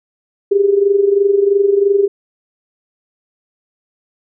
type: tone with amplitude modulation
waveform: sine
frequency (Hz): 400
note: G4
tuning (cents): +35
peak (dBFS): -6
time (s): 0.51-2.08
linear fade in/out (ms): 10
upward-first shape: sine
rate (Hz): 23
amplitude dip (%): 70
effects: none